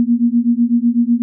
sine beating tone pair, 233.1 / 241.1 Hz, A#3 / B3, 0 / -41 cents, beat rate 8 Hz, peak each -14 dBFS, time 0-1.22 s, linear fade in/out 0 ms, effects none

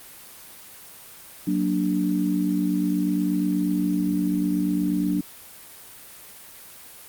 sine chord, Gb augmented, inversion none, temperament equal, 185 / 233.1 / 293.7 Hz, Gb3 / Bb3 / D4, 0 / 0 / 0 cents, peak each -24 / -29 / -23 dBFS, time 1.47-5.21 s, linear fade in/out 5 ms, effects white hiss -44 dBFS RMS until 7.08 s + Opus 32 kbps

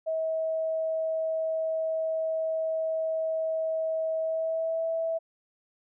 sine tone with pitch glide, 642 to 654.7 Hz, E5 to E5, -46 to -12 cents, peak -26 dBFS, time 0.06-5.19 s, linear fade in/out 20 ms, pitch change +34 cents, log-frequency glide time 4.18-4.86 s, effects none

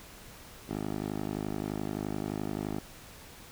10% pulse tone with band-pass filter, 51.6 Hz, G#1, 10 cents flat, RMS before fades -35 dBFS, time 0.69-2.79 s, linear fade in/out 5 ms, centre 380 Hz, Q 0.9, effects pink hiss -50 dBFS RMS until 3.51 s

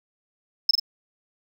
triangle tone with echo, 5200 Hz, E8, 24 cents flat, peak -9 dBFS, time 0.69-0.71 s, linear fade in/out 5 ms, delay 44 ms, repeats 2, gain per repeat -5 dB, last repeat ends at 0.798 s, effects tanh soft clip ceiling -11 dBFS

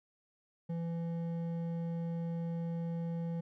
sine tone with hard clipping, 167.8 Hz, E3, 31 cents sharp, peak -36 dBFS, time 0.69-3.41 s, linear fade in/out 10 ms, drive 8 dB, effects none

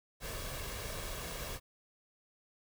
pink noise with comb filter, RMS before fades -41 dBFS, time 0.2-1.6 s, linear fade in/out 50 ms, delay 1.8 ms, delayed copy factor +0.5, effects none

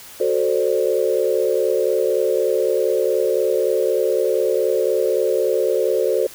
sine chord, D dominant seventh, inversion first, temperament equal, 370 / 440 / 523.3 / 587.3 Hz, F#4 / A4 / C5 / D5, 0 / 0 / 0 / 0 cents, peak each -22 / -20 / -20 / -25 dBFS, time 0.2-6.27 s, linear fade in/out 5 ms, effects white hiss -40 dBFS RMS until 6.34 s

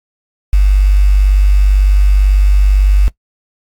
sine tone with quantisation, 49 Hz, G1, in tune, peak -5 dBFS, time 0.53-3.08 s, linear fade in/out 0 ms, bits 5, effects noise-tail reverb RT60 0.1 s tail -19 dB re dry + AAC 64 kbps

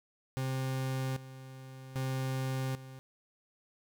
40% pulse tone with tremolo, 131.7 Hz, C3, 12 cents sharp, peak -31 dBFS, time 0.37-2.99 s, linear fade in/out 0 ms, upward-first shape square, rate 0.63 Hz, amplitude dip 80%, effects none

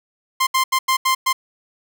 sawtooth tone bursts at uneven times, 1048 Hz, C6, 2 cents sharp, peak -11 dBFS, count 6, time 0.4-0.47 / 0.54-0.64 / 0.72-0.79 / 0.88-0.97 / 1.05-1.15 / 1.26-1.33 s, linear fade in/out 10 ms, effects none

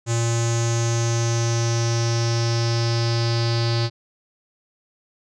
square tone with low-pass filter sweep, 116.54 Hz, A#2, in tune, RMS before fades -21 dBFS, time 0.06-3.9 s, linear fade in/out 50 ms, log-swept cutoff 7100 to 4600 Hz, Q 6.5, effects none

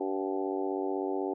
harmonic tone with a mistuned harmonic, 96.1 Hz, G2, 34 cents flat, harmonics 3 / 4 / 5 / 6 / 7 / 8 / 9, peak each -35 / -32 / -39 / -42 / -42 / -40 / -42 dBFS, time 0-1.34 s, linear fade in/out 10 ms, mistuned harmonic 7, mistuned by +40 cents, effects none

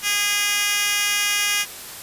10% pulse tone with high-pass filter, 410 Hz, G#4, 22 cents flat, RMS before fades -21 dBFS, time 0.02-1.66 s, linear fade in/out 50 ms, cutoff 2800 Hz, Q 1.1, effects white hiss -36 dBFS RMS until 2.02 s + resampled to 32000 Hz

